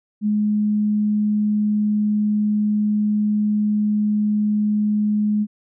sine tone, 210.1 Hz, G#3, 20 cents sharp, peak -16 dBFS, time 0.21-5.47 s, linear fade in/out 50 ms, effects none

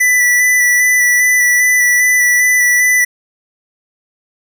square tone with vibrato, 1975.5 Hz, B6, in tune, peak -9 dBFS, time 0-3.05 s, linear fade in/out 10 ms, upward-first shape square, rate 2.5 Hz, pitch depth 14 cents each way, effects none

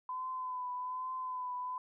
sine tone with vibrato, 1011 Hz, B5, 40 cents sharp, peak -36 dBFS, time 0.09-1.78 s, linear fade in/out 2 ms, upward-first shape triangle, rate 1.2 Hz, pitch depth 35 cents each way, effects none

